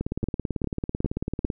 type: two click trains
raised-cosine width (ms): 3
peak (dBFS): -13 / -14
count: 4 / 28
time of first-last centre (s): 0.24-1.45 / 0.01-1.502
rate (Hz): 2.48 / 18.1
effects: none